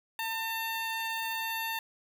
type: tone with notch filter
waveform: 10% pulse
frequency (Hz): 901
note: A5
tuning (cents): +41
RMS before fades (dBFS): -34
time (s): 0.19-1.79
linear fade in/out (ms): 2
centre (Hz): 5500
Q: 1.2
effects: none